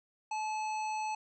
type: harmonic tone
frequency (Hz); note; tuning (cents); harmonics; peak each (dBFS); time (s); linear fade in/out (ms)
863; A5; -34; 1 / 3 / 5 / 7 / 9; -33 / -43 / -52 / -51 / -54; 0.31-1.15; 5
effects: none